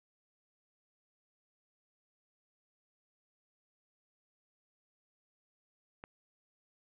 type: click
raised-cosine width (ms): 0.5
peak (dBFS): -30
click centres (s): 6.039
effects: resampled to 8000 Hz + 12-bit